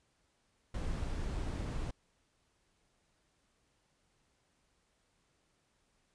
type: noise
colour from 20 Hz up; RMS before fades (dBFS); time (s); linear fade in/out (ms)
brown; -37; 0.74-1.91; 5
effects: pink hiss -75 dBFS RMS until 6.14 s + resampled to 22050 Hz